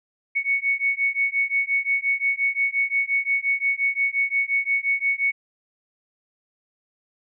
sine beating tone pair, 2217 / 2222.7 Hz, C#7 / C#7, 0 / +4 cents, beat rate 5.7 Hz, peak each -23 dBFS, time 0.35-5.32 s, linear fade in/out 20 ms, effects none

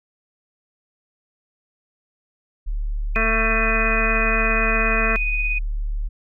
sine tone, 36.71 Hz, D1, in tune, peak -21 dBFS, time 2.66-6.09 s, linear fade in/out 20 ms
sine tone with tremolo, 2489 Hz, D#7, in tune, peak -20 dBFS, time 3.15-5.59 s, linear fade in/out 10 ms, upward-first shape sine, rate 17 Hz, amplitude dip 30%
harmonic tone, 223 Hz, A3, 23 cents sharp, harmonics 1 / 2 / 3 / 5 / 6 / 7 / 8 / 9, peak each -28 / -28 / -28 / -28 / -28 / -28 / -28 / -28 dBFS, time 3.16-5.16 s, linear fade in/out 0 ms
effects none

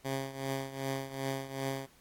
10% pulse tone with tremolo, 135.2 Hz, C#3, 43 cents flat, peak -23 dBFS, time 0.04-1.87 s, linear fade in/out 20 ms, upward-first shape triangle, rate 2.6 Hz, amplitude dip 80%, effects pink hiss -63 dBFS RMS until 2 s + AAC 64 kbps

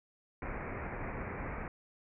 pink low-pass noise, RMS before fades -40 dBFS, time 0.42-1.68 s, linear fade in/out 2 ms, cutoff 2400 Hz, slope 96 dB/octave, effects none

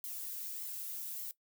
violet noise with flanger, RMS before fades -42 dBFS, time 0.04-1.31 s, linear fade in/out 0 ms, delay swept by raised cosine 0.94 to 2.44 ms, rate 1.7 Hz, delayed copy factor +0.5, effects noise-tail reverb RT60 0.1 s tail -18 dB re dry

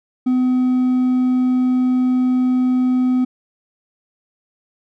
triangle tone with hard clipping, 253.4 Hz, B3, 45 cents sharp, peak -14 dBFS, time 0.26-3.25 s, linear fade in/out 10 ms, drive 5 dB, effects none

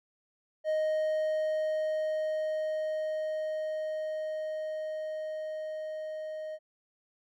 triangle tone with level ramp, 622.3 Hz, D#5, in tune, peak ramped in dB -24 to -34 dBFS, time 0.64-6.59 s, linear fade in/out 50 ms, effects none

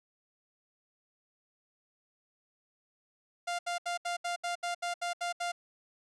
sawtooth tone bursts, 698.5 Hz, F5, in tune, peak -28 dBFS, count 11, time 3.47-5.52 s, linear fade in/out 10 ms, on 120 ms, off 73 ms, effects resampled to 22050 Hz

